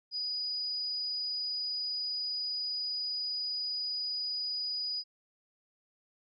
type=tone; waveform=sine; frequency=4935 Hz; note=D#8; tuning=15 cents flat; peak=-32 dBFS; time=0.11-5.04 s; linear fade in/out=50 ms; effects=none